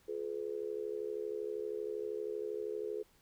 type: tone with amplitude modulation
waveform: sine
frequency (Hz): 425.4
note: G#4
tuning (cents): +42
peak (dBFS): -32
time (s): 0.08-3.03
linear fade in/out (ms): 10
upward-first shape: sine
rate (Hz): 72.7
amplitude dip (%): 95
effects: pink hiss -68 dBFS RMS until 3.21 s